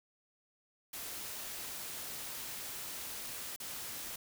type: noise with dropouts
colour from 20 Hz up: white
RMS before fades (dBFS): -43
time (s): 0.93-4.16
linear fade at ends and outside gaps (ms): 5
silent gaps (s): 3.562-3.6
effects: none